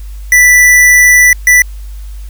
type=tone bursts at uneven times; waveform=square; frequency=1975.5 Hz; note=B6; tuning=in tune; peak=-3 dBFS; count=2; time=0.32-1.33 / 1.47-1.62 s; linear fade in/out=2 ms; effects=added 50 Hz sine -22 dBFS peak until 2.29 s + white hiss -43 dBFS RMS until 2.29 s